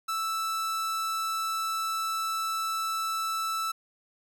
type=tone; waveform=45% pulse; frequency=1320 Hz; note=E6; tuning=2 cents sharp; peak=-28 dBFS; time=0.08-3.72 s; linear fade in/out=10 ms; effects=none